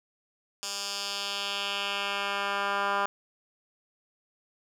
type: tone with band-pass filter sweep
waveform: 10% pulse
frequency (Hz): 200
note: G3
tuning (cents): +35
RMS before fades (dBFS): -31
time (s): 0.63-3.06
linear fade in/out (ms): 0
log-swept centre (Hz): 6100 to 1300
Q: 1.6
effects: none